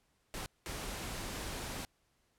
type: noise bursts at uneven times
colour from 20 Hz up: pink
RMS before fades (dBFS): -41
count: 2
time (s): 0.34-0.46 / 0.66-1.85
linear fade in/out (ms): 0
effects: pink hiss -75 dBFS RMS until 2.38 s + low-pass 12000 Hz 12 dB/octave